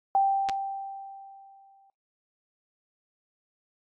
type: tone with exponential decay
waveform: sine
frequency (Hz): 784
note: G5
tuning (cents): 0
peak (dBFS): -18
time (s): 0.15-1.9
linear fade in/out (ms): 1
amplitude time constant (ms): 380
type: clicks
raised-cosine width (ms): 0.2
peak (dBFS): -15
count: 2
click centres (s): 0.488 / 0.496
effects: noise-tail reverb RT60 0.2 s tail -21 dB re dry + AAC 48 kbps